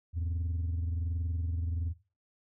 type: tone pair together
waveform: sine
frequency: 82.57 / 103.83 Hz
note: E2 / G#2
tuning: +3 / 0 cents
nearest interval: major third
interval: 397 cents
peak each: -28 / -38 dBFS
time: 0.13-1.94 s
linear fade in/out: 50 ms
effects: noise-tail reverb RT60 0.3 s tail -18 dB re dry + tanh soft clip ceiling -28 dBFS